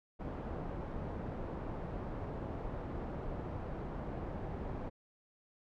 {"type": "low-pass noise", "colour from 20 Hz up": "pink", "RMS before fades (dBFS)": -41, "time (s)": [0.19, 4.9], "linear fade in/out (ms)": 20, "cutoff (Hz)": 820, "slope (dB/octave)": 12, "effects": []}